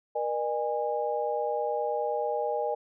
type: tone cluster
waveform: sine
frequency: 475.6 / 605 / 820 Hz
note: A#4 / D#5 / G#5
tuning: +35 / -49 / -22 cents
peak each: -31 dBFS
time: 0.15-2.75 s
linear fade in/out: 10 ms
effects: none